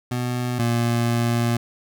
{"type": "tone pair in turn", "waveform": "25% pulse", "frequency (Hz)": [123.47, 118.03], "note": ["B2", "A#2"], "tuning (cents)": [0, 22], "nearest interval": "minor second", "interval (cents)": 78, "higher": "first", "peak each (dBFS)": [-19, -15], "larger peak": "second", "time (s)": [[0.11, 0.59], [0.59, 1.57]], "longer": "second", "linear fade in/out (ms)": 5, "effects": []}